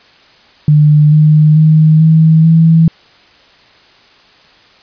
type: tone with pitch steps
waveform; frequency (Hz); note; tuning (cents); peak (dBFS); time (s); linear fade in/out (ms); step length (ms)
sine; 150 / 153.15 / 156.37 / 159.66 / 163.01; D3 / D#3 / D#3 / D#3 / E3; +37 / -27 / +9 / +45 / -19; -3; 0.68-2.88; 2; 440
effects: white hiss -44 dBFS RMS until 4.82 s + resampled to 11025 Hz

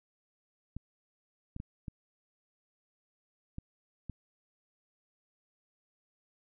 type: clicks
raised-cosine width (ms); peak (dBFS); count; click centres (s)
5; -27; 6; 0.766 / 1.564 / 1.601 / 1.882 / 3.584 / 4.097
effects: none

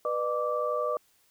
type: tone cluster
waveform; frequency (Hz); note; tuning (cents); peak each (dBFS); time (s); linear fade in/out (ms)
sine; 492.1 / 604 / 1166; B4 / D5 / D6; -6 / +48 / -13; -31 / -30 / -31; 0.05-0.97; 2
effects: white hiss -66 dBFS RMS until 1.3 s

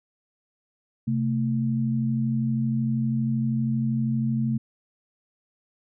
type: tone pair together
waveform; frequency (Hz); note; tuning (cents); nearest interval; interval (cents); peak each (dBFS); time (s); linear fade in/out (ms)
sine; 130.81 / 223.5; C3 / A3; 0 / +27; major sixth; 927; -25 / -24; 1.07-4.58; 10
effects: none

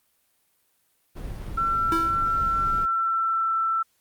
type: noise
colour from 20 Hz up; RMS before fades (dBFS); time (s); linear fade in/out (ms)
brown; -33; 1.15-2.86; 20
type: tone with pitch glide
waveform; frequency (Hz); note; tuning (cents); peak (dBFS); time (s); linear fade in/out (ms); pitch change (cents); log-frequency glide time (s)
sine; 1349 to 1333.5; E6 to E6; +40 to +20; -21; 1.57-3.83; 10; -20; 2.76-3.56
type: tone with exponential decay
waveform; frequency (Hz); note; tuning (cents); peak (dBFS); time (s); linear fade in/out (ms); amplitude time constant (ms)
square; 329.6; E4; 0; -23; 1.92-2.35; 1; 92
effects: white hiss -68 dBFS RMS until 4 s + Opus 32 kbps

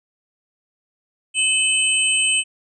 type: tone cluster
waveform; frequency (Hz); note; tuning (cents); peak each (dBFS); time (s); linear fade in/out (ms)
sine; 2595 / 3038 / 8360; E7 / F#7 / C9; -28 / +45 / -2; -20; 1.34-2.44; 50
effects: none

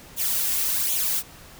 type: noise with flanger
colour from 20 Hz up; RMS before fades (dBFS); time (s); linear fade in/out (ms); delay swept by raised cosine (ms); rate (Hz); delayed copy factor
blue; -24; 0.16-1.23; 50; 0.29 to 2.79; 1.3; +0.7
effects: pink hiss -46 dBFS RMS until 1.59 s

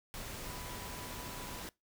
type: tone in noise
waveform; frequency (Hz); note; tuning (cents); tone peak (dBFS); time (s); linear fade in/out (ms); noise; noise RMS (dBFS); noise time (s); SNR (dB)
sine; 987.8; B5; 0; -52; 0.45-1.62; 0; pink; -44; 0.14-1.69; -11
effects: noise-tail reverb RT60 0.2 s tail -22 dB re dry

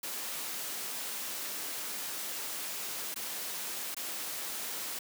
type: noise with dropouts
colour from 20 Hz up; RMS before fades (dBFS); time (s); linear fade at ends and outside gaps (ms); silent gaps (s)
white; -38; 0.03-4.99; 5; 3.143-3.159 / 3.946-3.966
effects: high-pass 200 Hz 12 dB/octave

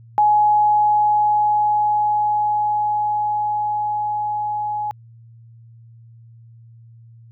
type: tone with level ramp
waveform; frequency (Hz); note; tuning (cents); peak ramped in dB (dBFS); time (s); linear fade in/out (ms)
sine; 840; G#5; +19; -11 to -21; 0.18-4.91; 0
effects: added 115 Hz sine -42 dBFS peak until 7.31 s

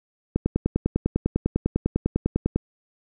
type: click train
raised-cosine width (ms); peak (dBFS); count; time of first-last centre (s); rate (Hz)
3; -8; 23; 0.36-2.56; 10
effects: none

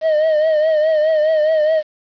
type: tone with vibrato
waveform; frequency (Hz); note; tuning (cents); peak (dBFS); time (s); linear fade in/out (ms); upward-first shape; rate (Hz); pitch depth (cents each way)
triangle; 622.3; D#5; 0; -10; 0.01-1.83; 50; triangle; 4.8; 72
effects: resampled to 11025 Hz + 7-bit

